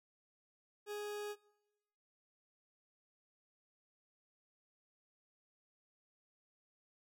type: tone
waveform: 40% pulse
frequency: 415.3 Hz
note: G#4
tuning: in tune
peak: -40 dBFS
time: 0.86-1.36 s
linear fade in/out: 50 ms
effects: noise-tail reverb RT60 1.0 s tail -23 dB re dry